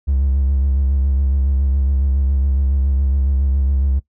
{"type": "tone with vibrato", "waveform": "triangle", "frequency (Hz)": 68, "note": "C#2", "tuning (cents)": -33, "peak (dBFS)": -11, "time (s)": [0.07, 4], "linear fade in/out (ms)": 20, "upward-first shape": "sine", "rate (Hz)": 7.2, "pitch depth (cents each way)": 55, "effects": ["noise-tail reverb RT60 0.1 s tail -19 dB re dry", "tanh soft clip ceiling -7 dBFS"]}